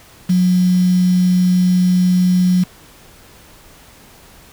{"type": "tone with quantisation", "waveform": "sine", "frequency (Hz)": 181.4, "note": "F#3", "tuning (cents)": -34, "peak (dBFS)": -10, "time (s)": [0.29, 2.64], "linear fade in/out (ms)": 10, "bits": 5, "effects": ["pink hiss -44 dBFS RMS until 4.52 s"]}